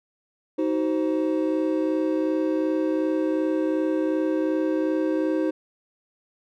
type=chord; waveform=triangle; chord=C diminished; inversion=first; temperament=just; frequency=314 / 376.7 / 523.3 Hz; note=Eb4 / Gb4 / C5; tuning=+16 / +31 / 0 cents; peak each=-21 / -26 / -26 dBFS; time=0.58-5.51 s; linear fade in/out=10 ms; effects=none